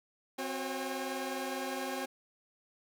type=tone cluster; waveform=sawtooth; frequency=261.2 / 367.9 / 542 / 808 Hz; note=C4 / F#4 / C#5 / G#5; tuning=-3 / -10 / -39 / -48 cents; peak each=-36 / -38 / -37 / -37 dBFS; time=0.38-2.06 s; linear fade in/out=10 ms; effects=none